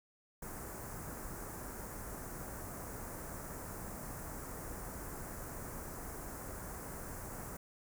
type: band-stop noise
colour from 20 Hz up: pink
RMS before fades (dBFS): -45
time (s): 0.42-7.57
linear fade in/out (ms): 5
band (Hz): 1700 to 6800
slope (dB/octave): 24
effects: none